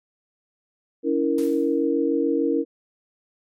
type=chord; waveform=sine; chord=A# diminished; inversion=first; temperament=equal with one note detuned; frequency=282.8 / 329.6 / 466.2 Hz; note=C#4 / E4 / A#4; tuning=+35 / 0 / 0 cents; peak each=-23 dBFS; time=1.03-2.65 s; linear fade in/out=50 ms
type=noise with exponential decay; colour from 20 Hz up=white; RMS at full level=-39 dBFS; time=1.38-1.89 s; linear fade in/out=2 ms; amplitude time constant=110 ms
effects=MP3 64 kbps